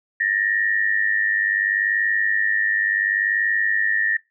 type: tone pair together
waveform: sine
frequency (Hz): 1780 / 1880.7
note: A6 / A#6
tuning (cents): +20 / +15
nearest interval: minor second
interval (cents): 95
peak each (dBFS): -21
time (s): 0.2-4.17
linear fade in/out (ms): 5
effects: noise-tail reverb RT60 0.2 s tail -22 dB re dry